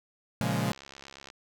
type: chord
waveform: sawtooth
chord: Bb minor seventh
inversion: none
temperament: equal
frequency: 116.54 / 138.59 / 174.61 / 207.7 Hz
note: Bb2 / Db3 / F3 / Ab3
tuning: 0 / 0 / 0 / 0 cents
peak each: -28 dBFS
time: 0.41-0.72 s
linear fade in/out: 0 ms
type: click train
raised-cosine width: 0.2 ms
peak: -28 dBFS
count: 45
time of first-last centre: 0.66-1.301 s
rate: 68.6 Hz
effects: none